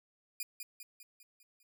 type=tone with echo; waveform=5% pulse; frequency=2438 Hz; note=D#7; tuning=36 cents flat; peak=-26 dBFS; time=0.4-0.43 s; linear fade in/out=2 ms; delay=200 ms; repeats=6; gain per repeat=-5 dB; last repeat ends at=1.63 s; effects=none